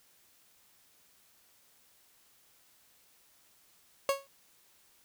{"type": "tone with exponential decay", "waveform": "30% pulse", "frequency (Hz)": 551, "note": "C#5", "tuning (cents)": -11, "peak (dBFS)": -20, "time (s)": [4.09, 4.27], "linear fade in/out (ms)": 1, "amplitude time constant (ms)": 37, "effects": ["white hiss -65 dBFS RMS until 5.04 s"]}